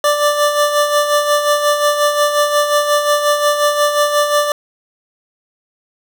25% pulse tone with tremolo, 588 Hz, D5, 2 cents sharp, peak -6 dBFS, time 0.04-4.52 s, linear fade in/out 2 ms, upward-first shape sine, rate 5.6 Hz, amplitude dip 55%, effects none

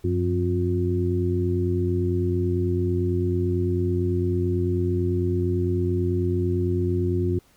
harmonic tone with a mistuned harmonic, 89 Hz, F2, 33 cents sharp, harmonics 1 / 2 / 3 / 4, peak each -23 / -30 / -30 / -25 dBFS, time 0.04-7.39 s, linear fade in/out 5 ms, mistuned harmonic 1, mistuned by +91 cents, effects pink hiss -59 dBFS RMS until 7.56 s

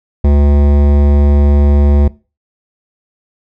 sine tone with hard clipping, 71.9 Hz, D2, 36 cents flat, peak -8 dBFS, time 0.24-2.08 s, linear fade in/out 5 ms, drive 16 dB, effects noise-tail reverb RT60 0.3 s tail -20 dB re dry

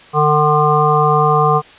harmonic tone, 150.4 Hz, D3, 42 cents sharp, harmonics 1 / 3 / 5 / 7 / 8, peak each -16 / -16 / -16 / -16 / -16 dBFS, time 0.13-1.62 s, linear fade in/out 50 ms, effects white hiss -41 dBFS RMS until 1.78 s + resampled to 8000 Hz

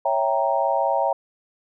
sine chord, C# diminished seventh, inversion none, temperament equal, 554.4 / 659.3 / 784 / 932.3 Hz, C#5 / E5 / G5 / Bb5, 0 / 0 / 0 / 0 cents, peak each -24 dBFS, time 0.05-1.13 s, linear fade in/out 5 ms, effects none

